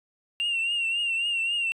sine tone with vibrato, 2765 Hz, F7, 18 cents flat, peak -22 dBFS, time 0.4-1.72 s, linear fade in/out 0 ms, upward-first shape triangle, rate 3.7 Hz, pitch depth 66 cents each way, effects tanh soft clip ceiling -22 dBFS

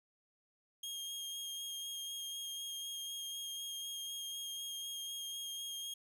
sawtooth tone with vibrato, 3240 Hz, G#7, 43 cents flat, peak -38 dBFS, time 0.83-5.94 s, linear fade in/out 5 ms, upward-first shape sine, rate 4 Hz, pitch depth 12 cents each way, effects 12-bit

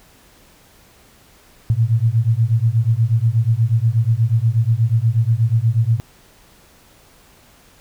sine beating tone pair, 110 / 118.3 Hz, A2 / A#2, 0 / +26 cents, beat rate 8.3 Hz, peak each -16 dBFS, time 1.7-6 s, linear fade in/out 0 ms, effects pink hiss -50 dBFS RMS until 7.8 s

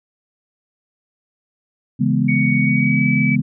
sine chord, C# minor seventh, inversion none, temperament equal, 138.59 / 164.81 / 207.7 / 246.9 Hz, C#3 / E3 / G#3 / B3, 0 / 0 / 0 / 0 cents, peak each -19 / -22 / -19 / -19 dBFS, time 1.99-3.42 s, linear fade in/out 20 ms
sine tone with pitch glide, 2236 to 2295 Hz, C#7 to D7, +14 to -40 cents, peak -19 dBFS, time 2.28-3.36 s, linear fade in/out 10 ms, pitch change +46 cents, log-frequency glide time 2.62-3.07 s
effects none

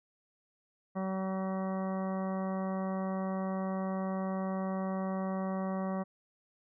harmonic tone, 190 Hz, F#3, 46 cents sharp, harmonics 1 / 2 / 3 / 4 / 5 / 6 / 7 / 8 / 10, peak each -33 / -44 / -39 / -43 / -48 / -44 / -55 / -56 / -53 dBFS, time 0.95-6.04 s, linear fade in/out 20 ms, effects none

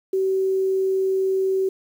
sine tone with quantisation, 382 Hz, G4, 45 cents flat, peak -18 dBFS, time 0.13-1.69 s, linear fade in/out 5 ms, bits 8, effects none

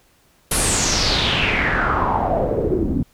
pink noise with low-pass filter sweep, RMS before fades -19 dBFS, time 0.51-3.03 s, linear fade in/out 5 ms, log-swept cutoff 11000 to 240 Hz, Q 4.7, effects pink hiss -57 dBFS RMS until 3.13 s

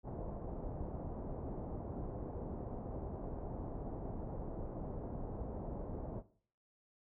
pink low-pass noise, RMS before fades -43 dBFS, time 0.03-6.23 s, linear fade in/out 50 ms, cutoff 770 Hz, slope 24 dB/octave, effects noise-tail reverb RT60 0.5 s tail -17 dB re dry

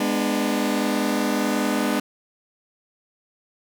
sawtooth chord, G# diminished, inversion none, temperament just, 207.7 / 249.2 / 299 Hz, G#3 / B3 / D4, 0 / +16 / +31 cents, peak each -21 dBFS, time 0-2 s, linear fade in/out 5 ms, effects none

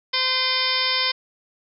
harmonic tone with a mistuned harmonic, 516 Hz, C5, 24 cents flat, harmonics 1 / 2 / 3 / 4 / 5 / 6 / 7 / 8 / 9 / 10, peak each -35 / -29 / -33 / -27 / -32 / -27 / -27 / -33 / -27 / -26 dBFS, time 0.13-1.12 s, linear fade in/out 10 ms, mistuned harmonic 5, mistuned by -100 cents, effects none

